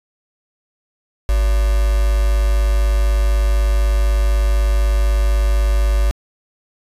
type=tone with quantisation; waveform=sine; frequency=52 Hz; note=G#1; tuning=3 cents sharp; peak=-12 dBFS; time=1.29-6.11 s; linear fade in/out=0 ms; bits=4; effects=resampled to 32000 Hz